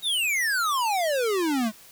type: exponential sweep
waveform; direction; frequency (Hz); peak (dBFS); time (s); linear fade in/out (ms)
square; down; 3834 to 207.7; -23; 0.02-1.72; 50
effects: white hiss -50 dBFS RMS until 1.91 s